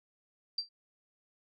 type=tone with exponential decay; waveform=sine; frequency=4699 Hz; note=D8; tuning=in tune; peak=-27 dBFS; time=0.58-0.69 s; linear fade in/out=5 ms; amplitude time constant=23 ms; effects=none